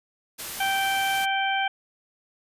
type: noise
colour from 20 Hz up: white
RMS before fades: -34 dBFS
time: 0.38-1.26 s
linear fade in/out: 20 ms
type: harmonic tone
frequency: 780 Hz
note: G5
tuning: 9 cents flat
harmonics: 1 / 2 / 3 / 4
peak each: -25 / -28 / -30 / -31 dBFS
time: 0.6-1.68 s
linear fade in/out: 5 ms
effects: resampled to 32000 Hz